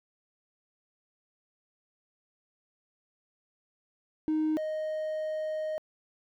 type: tone pair in turn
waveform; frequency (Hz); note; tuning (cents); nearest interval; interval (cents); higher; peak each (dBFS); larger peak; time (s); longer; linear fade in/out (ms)
triangle; 311 / 622; D#4 / D#5; -1 / -1; octave; 1200; second; -22 / -28; first; 4.28-4.57 / 4.57-5.78; second; 0
effects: tanh soft clip ceiling -21 dBFS